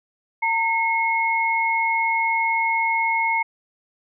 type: tone pair together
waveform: sine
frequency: 912 / 2169 Hz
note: A#5 / C#7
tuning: -38 / -38 cents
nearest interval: octave + minor third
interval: 1500 cents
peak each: -21 dBFS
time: 0.42-3.43 s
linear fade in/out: 10 ms
effects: none